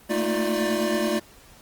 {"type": "tone cluster", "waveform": "square", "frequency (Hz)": [219.1, 228.5, 315.1, 353.3, 590], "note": ["A3", "A#3", "D#4", "F4", "D5"], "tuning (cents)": [-7, -34, 22, 20, 8], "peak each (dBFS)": [-29, -32, -31, -28, -28], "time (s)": [0.09, 1.2], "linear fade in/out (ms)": 20, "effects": ["pink hiss -51 dBFS RMS until 1.61 s", "Opus 24 kbps"]}